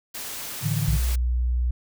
white noise, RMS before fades -34 dBFS, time 0.14-1.16 s, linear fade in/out 10 ms
sine chord, A suspended fourth, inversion none, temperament equal, 110 / 146.83 / 164.81 Hz, A2 / D3 / E3, 0 / 0 / 0 cents, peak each -26 / -25 / -29 dBFS, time 0.61-1 s, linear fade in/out 50 ms
sine tone, 61 Hz, B1, 21 cents flat, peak -20 dBFS, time 0.88-1.71 s, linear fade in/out 5 ms
effects none

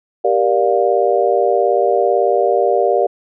sine chord, G minor seventh, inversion none, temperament just, 392 / 470.4 / 588 / 705.6 Hz, G4 / Bb4 / D5 / F5, 0 / +16 / +2 / +18 cents, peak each -17 dBFS, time 0.24-3.07 s, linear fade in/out 10 ms, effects none

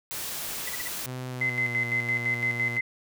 white noise, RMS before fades -34 dBFS, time 0.11-1.06 s, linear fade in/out 0 ms
sine tone bursts, 1971 Hz, B6, 4 cents flat, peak -32 dBFS, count 4, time 0.67-0.879 s, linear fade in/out 5 ms, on 23 ms, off 39 ms
sawtooth tone with pitch glide, 127.5 to 118.96 Hz, C3 to A#2, -44 to +36 cents, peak -29 dBFS, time 1.04-2.81 s, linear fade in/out 50 ms, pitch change -120 cents, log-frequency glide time 1.28-1.77 s
sine tone with tremolo, 2052 Hz, C7, 34 cents flat, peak -23 dBFS, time 1.41-2.81 s, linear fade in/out 5 ms, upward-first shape square, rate 5.9 Hz, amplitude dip 60%
effects none

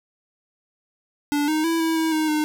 square tone with pitch steps, 290.9 / 310.7 / 330.2 / 325.2 / 321.8 / 312.1 / 304.7 Hz, D4 / D#4 / E4 / E4 / E4 / D#4 / D#4, -16 / -2 / +3 / -23 / -42 / +5 / -36 cents, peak -20 dBFS, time 1.32-2.44 s, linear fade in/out 0 ms, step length 160 ms, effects none

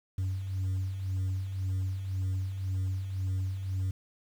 sine beating tone pair, 93.1 / 95 Hz, F#2 / F#2, +11 / +46 cents, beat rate 1.9 Hz, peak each -35 / -28 dBFS, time 0.18-3.91 s, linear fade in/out 5 ms, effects tanh soft clip ceiling -27 dBFS + 9-bit

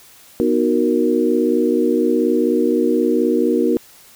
sine chord, B major seventh, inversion none, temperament equal, 246.9 / 311.1 / 370 / 466.2 Hz, B3 / D#4 / F#4 / A#4, 0 / 0 / 0 / 0 cents, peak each -19 dBFS, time 0.4-3.77 s, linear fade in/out 0 ms, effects white hiss -46 dBFS RMS until 4.15 s

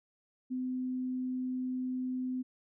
sine tone, 255 Hz, C4, 44 cents flat, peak -32 dBFS, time 0.5-2.43 s, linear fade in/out 20 ms, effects none

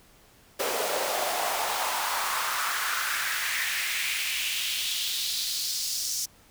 pink noise with high-pass filter sweep, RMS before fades -29 dBFS, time 0.59-6.26 s, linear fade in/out 10 ms, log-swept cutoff 490 to 5900 Hz, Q 2.8, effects pink hiss -57 dBFS RMS until 6.5 s

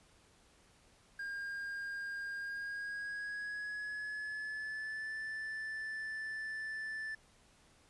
triangle tone with pitch glide, 1612 to 1757.9 Hz, G6 to A6, +48 to -2 cents, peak -37 dBFS, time 1.19-7.15 s, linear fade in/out 5 ms, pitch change +150 cents, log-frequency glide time 2.36-5.15 s, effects pink hiss -66 dBFS RMS until 7.89 s + resampled to 24000 Hz

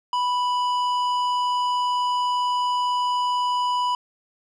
triangle tone with tanh clipping, 987.8 Hz, B5, in tune, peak -22 dBFS, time 0.13-3.95 s, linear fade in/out 2 ms, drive 15 dB, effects none

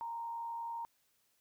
sine tone with frequency modulation, 928 Hz, A#5, 8 cents flat, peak -38 dBFS, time 0.01-0.85 s, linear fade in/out 0 ms, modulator 88.4 Hz, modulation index 0.28, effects white hiss -75 dBFS RMS until 1.4 s

